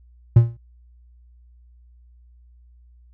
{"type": "tone with exponential decay", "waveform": "triangle", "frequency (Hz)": 116.8, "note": "A#2", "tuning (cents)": 4, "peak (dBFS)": -3, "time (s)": [0.36, 0.57], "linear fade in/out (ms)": 5, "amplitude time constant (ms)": 44, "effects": ["noise-tail reverb RT60 0.1 s tail -19 dB re dry", "added 60 Hz sine -48 dBFS peak until 3.13 s"]}